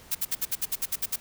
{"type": "noise bursts", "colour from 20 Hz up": "blue", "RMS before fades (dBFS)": -27, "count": 11, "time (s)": [0.11, 1.161], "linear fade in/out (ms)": 10, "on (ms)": 41, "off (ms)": 60, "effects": ["pink hiss -51 dBFS RMS until 1.2 s"]}